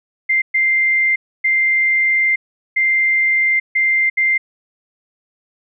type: tone bursts at uneven times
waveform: sine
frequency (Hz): 2093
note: C7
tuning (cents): 0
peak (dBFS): -12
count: 6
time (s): 0.29-0.42 / 0.54-1.16 / 1.44-2.36 / 2.76-3.6 / 3.75-4.1 / 4.17-4.38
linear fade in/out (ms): 10
effects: none